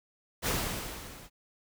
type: noise with level ramp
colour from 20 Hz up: pink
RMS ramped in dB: -27 to -51 dBFS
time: 0.42-1.3 s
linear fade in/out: 50 ms
effects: none